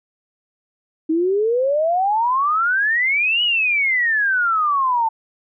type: exponential two-way sweep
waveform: sine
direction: up then down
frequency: 311.1 to 2960 to 881 Hz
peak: -15 dBFS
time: 1.09-5.09 s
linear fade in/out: 10 ms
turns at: 3.43 s
effects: none